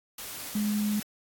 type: tone in noise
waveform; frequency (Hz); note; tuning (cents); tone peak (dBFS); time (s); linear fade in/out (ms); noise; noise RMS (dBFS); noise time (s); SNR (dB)
sine; 209.3; G#3; +14; -25; 0.55-1; 5; white; -39; 0.18-1.03; +11
effects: AAC 64 kbps